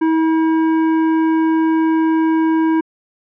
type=tone with hard clipping; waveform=sine; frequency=321.5 Hz; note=E4; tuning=43 cents flat; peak=-14 dBFS; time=0.01-2.81 s; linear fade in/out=10 ms; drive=12 dB; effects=low-pass 2000 Hz 12 dB/octave